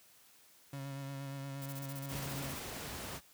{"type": "tone with vibrato", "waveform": "35% pulse", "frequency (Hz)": 137.8, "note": "C#3", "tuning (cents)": -10, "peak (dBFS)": -39, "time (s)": [0.73, 2.54], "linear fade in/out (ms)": 2, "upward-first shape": "sine", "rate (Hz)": 8.5, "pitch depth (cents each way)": 25}
{"type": "noise bursts", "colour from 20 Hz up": "blue", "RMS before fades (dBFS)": -48, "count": 15, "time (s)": [1.62, 2.595], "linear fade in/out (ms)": 0, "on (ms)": 37, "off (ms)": 30}
{"type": "noise", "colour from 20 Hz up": "pink", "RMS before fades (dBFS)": -43, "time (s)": [2.08, 3.21], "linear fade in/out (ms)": 50}
{"effects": ["white hiss -63 dBFS RMS until 3.33 s", "high-pass 60 Hz 12 dB/octave"]}